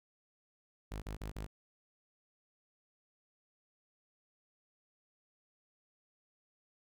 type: tone bursts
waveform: sawtooth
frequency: 51.8 Hz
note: G#1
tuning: 4 cents flat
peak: -36 dBFS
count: 4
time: 0.91-1.467 s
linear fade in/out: 10 ms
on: 110 ms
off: 39 ms
effects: none